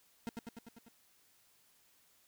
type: tone with echo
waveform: 40% pulse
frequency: 231.1 Hz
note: A#3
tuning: 15 cents flat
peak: -36 dBFS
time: 0.27-0.29 s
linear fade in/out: 0 ms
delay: 99 ms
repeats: 6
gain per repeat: -3 dB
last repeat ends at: 0.884 s
effects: white hiss -69 dBFS RMS until 2.27 s